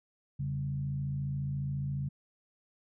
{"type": "tone with frequency modulation", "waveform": "sine", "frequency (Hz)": 138.59, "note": "C#3", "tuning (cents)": 0, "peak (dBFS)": -31, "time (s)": [0.39, 2.09], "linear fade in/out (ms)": 10, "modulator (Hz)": 54.4, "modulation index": 0.6, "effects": []}